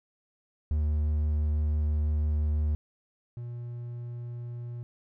triangle tone pair in turn, 75.5 / 119.85 Hz, D2 / A#2, +48 / +48 cents, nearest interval minor sixth, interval 800 cents, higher second, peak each -22 / -33 dBFS, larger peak first, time 0.71-2.75 / 3.37-4.83 s, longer first, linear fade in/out 0 ms, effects none

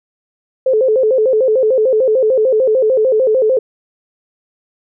sine tone with vibrato, 475.5 Hz, A#4, 34 cents sharp, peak -9 dBFS, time 0.66-3.59 s, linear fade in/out 5 ms, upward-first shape square, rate 6.7 Hz, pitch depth 160 cents each way, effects none

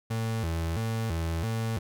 35% pulse tone with vibrato, 96.4 Hz, G2, 28 cents flat, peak -26 dBFS, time 0.1-1.79 s, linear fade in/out 10 ms, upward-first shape square, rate 1.5 Hz, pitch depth 270 cents each way, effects none

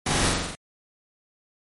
pink noise with echo, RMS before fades -25 dBFS, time 0.06-0.29 s, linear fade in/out 5 ms, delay 44 ms, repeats 6, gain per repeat -2 dB, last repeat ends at 0.554 s, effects MP3 48 kbps

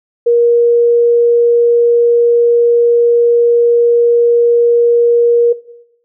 sine tone, 473.1 Hz, A#4, 26 cents sharp, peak -6 dBFS, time 0.26-5.53 s, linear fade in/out 10 ms, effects noise-tail reverb RT60 0.8 s tail -18 dB re dry

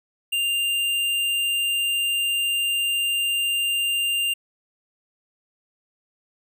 sine tone with tanh clipping, 2794 Hz, F7, in tune, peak -22 dBFS, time 0.32-4.34 s, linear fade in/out 10 ms, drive 16 dB, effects none

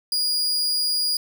40% pulse tone, 4871 Hz, D#8, 38 cents flat, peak -19 dBFS, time 0.12-1.17 s, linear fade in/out 2 ms, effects 9-bit

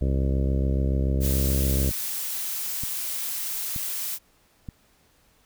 harmonic tone, 67 Hz, C2, 42 cents sharp, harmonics 1 / 2 / 3 / 4 / 5 / 6 / 7 / 8 / 9, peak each -22 / -28 / -32 / -34 / -36 / -38 / -39 / -40 / -41 dBFS, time 0.01-1.9 s, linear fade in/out 5 ms
blue noise, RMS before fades -30 dBFS, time 1.2-4.19 s, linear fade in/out 50 ms
click train, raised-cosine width 5 ms, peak -22 dBFS, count 4, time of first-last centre 1.91-4.688 s, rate 1.08 Hz
effects pink hiss -62 dBFS RMS until 5.45 s

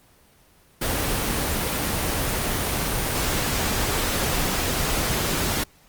pink noise, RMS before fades -24 dBFS, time 0.81-5.64 s, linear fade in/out 10 ms, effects pink hiss -56 dBFS RMS until 5.88 s + Opus 24 kbps

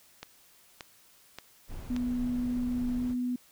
click train, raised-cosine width 0.2 ms, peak -22 dBFS, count 4, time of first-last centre 0.23-1.964 s, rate 1.73 Hz
brown noise, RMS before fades -40 dBFS, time 1.67-3.16 s, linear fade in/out 50 ms
sine tone with pitch glide, 246 to 247.9 Hz, B3 to B3, -7 to +7 cents, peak -28 dBFS, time 1.9-3.36 s, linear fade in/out 5 ms, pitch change +14 cents, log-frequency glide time 2.97-3.03 s
effects white hiss -60 dBFS RMS until 3.51 s

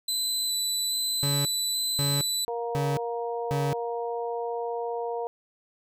25% pulse tone with vibrato, 4000 Hz, B7, 21 cents sharp, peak -21 dBFS, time 0.08-2.45 s, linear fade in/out 5 ms, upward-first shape square, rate 1.2 Hz, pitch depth 10 cents each way
40% pulse tone bursts, 141.6 Hz, C#3, 37 cents sharp, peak -25 dBFS, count 4, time 1.23-3.73 s, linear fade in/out 0 ms, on 220 ms, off 540 ms
harmonic tone, 234.9 Hz, A#3, 13 cents sharp, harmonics 2 / 3 / 4, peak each -30 / -34 / -36 dBFS, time 2.48-5.27 s, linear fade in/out 0 ms
effects none

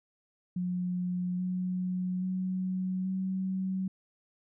sine tone with pitch steps, 179.8 / 182.73 / 185.71 / 188.74 Hz, F#3 / F#3 / F#3 / F#3, -49 / -21 / +7 / +35 cents, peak -29 dBFS, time 0.56-3.88 s, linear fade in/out 5 ms, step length 830 ms, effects none

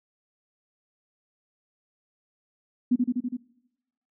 sine tone with echo, 246.9 Hz, B3, in tune, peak -17 dBFS, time 2.91-2.96 s, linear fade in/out 10 ms, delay 82 ms, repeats 5, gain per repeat -2 dB, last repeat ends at 3.37 s, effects noise-tail reverb RT60 0.9 s tail -21 dB re dry

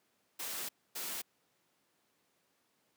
white noise bursts at uneven times, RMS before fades -40 dBFS, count 2, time 0.39-0.69 / 0.95-1.22 s, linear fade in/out 10 ms, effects pink hiss -75 dBFS RMS until 2.96 s + high-pass 200 Hz 12 dB/octave

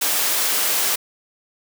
white high-pass noise, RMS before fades -20 dBFS, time 0.01-0.96 s, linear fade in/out 10 ms, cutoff 340 Hz, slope 12 dB/octave, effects none

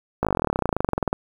slowing click train, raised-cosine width 1 ms, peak -7 dBFS, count 29, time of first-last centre 0.23-1.129 s, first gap 18 ms, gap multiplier 1.04, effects 7-bit

